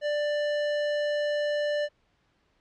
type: tone with hard clipping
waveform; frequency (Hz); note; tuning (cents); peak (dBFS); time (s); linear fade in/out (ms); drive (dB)
sine; 590; D5; +8; -27; 0.01-1.89; 50; 18
effects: pink hiss -69 dBFS RMS until 2.6 s + low-pass 4000 Hz 12 dB/octave